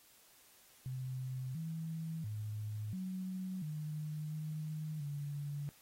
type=tone with pitch steps; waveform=sine; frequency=129.6 / 161.7 / 106.5 / 186.4 / 152.4 / 154.5 / 144.2 Hz; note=C3 / E3 / G#2 / F#3 / D#3 / D#3 / D3; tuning=-16 / -33 / +44 / +13 / -36 / -12 / -31 cents; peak=-38 dBFS; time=0.86-5.69 s; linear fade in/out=0 ms; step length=690 ms; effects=white hiss -64 dBFS RMS until 5.81 s + AAC 48 kbps